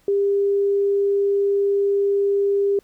sine tone, 400 Hz, G4, 35 cents sharp, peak -16 dBFS, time 0.08-2.79 s, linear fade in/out 2 ms, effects pink hiss -60 dBFS RMS until 2.83 s

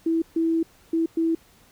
sine tone bursts at uneven times, 328 Hz, E4, 9 cents flat, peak -19 dBFS, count 4, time 0.06-0.22 / 0.36-0.63 / 0.93-1.06 / 1.17-1.35 s, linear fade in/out 5 ms, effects pink hiss -56 dBFS RMS until 1.71 s

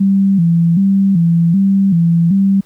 sine tone with vibrato, 181.3 Hz, F#3, 35 cents flat, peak -8 dBFS, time 0-2.61 s, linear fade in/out 10 ms, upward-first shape square, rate 1.3 Hz, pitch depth 130 cents each way, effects pink hiss -52 dBFS RMS until 2.65 s

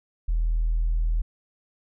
sine tone, 40.55 Hz, E1, 28 cents flat, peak -19 dBFS, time 0.28-1.22 s, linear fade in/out 10 ms, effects tanh soft clip ceiling -17 dBFS

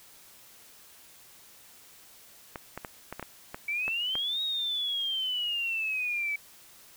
clicks, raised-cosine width 0.5 ms, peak -21 dBFS, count 9, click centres 2.558 / 2.776 / 2.848 / 3.126 / 3.196 / 3.227 / 3.545 / 3.88 / 4.154 s
sine exponential two-way sweep, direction up then down, 2280 to 3800 to 2280 Hz, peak -28 dBFS, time 3.68-6.36 s, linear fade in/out 5 ms, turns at 4.42 s
effects white hiss -54 dBFS RMS until 6.96 s

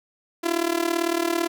sawtooth tone with amplitude modulation, 338.8 Hz, E4, 48 cents sharp, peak -14 dBFS, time 0.43-1.48 s, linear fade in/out 20 ms, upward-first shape sine, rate 37.9 Hz, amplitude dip 85%, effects none

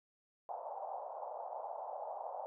white band-pass noise, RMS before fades -44 dBFS, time 0.49-2.46 s, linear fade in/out 0 ms, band 570 to 880 Hz, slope 48 dB/octave, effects none

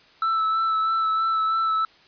triangle tone with vibrato, 1318.5 Hz, E6, in tune, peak -18 dBFS, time 0.22-1.85 s, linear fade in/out 2 ms, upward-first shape sine, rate 3.1 Hz, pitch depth 17 cents each way, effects white hiss -54 dBFS RMS until 2.07 s + resampled to 11025 Hz

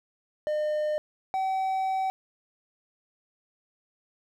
triangle tone pair in turn, 606 / 763.5 Hz, D#5 / G5, -46 / -46 cents, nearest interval major third, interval 400 cents, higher second, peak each -23 dBFS, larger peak neither, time 0.47-0.98 / 1.34-2.1 s, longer second, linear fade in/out 0 ms, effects none

